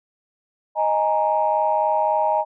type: chord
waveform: sine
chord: D# suspended fourth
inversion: none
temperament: just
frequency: 622.3 / 829.7 / 933.4 Hz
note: D#5 / G#5 / A#5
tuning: 0 / -2 / +2 cents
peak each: -21 dBFS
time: 0.75-2.45 s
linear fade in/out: 50 ms
effects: tanh soft clip ceiling -7 dBFS